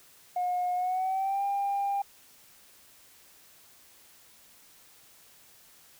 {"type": "tone with pitch glide", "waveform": "sine", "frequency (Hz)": [720, 798.9], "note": ["F#5", "G5"], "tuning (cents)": [-47, 33], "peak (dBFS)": -25, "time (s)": [0.36, 2.02], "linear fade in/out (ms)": 5, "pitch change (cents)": 180, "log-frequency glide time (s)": [0.75, 1.44], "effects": ["tanh soft clip ceiling -23 dBFS", "white hiss -57 dBFS RMS until 5.99 s"]}